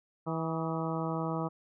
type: harmonic tone with a mistuned harmonic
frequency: 162.6 Hz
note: E3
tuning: 23 cents flat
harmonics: 1 / 2 / 3 / 4 / 5 / 6 / 7 / 8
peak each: -34 / -37 / -39 / -40 / -41 / -42 / -42 / -43 dBFS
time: 0.26-1.49 s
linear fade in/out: 20 ms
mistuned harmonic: 8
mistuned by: -49 cents
effects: none